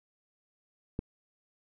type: click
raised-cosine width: 3 ms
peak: -19 dBFS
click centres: 0.991 s
effects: none